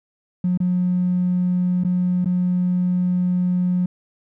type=tone with dropouts; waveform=triangle; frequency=180.1 Hz; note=F#3; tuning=46 cents flat; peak=-13 dBFS; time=0.44-3.86 s; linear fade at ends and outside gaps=5 ms; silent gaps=0.575-0.602 / 1.837-1.847 / 2.246-2.257 s; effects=tanh soft clip ceiling -14 dBFS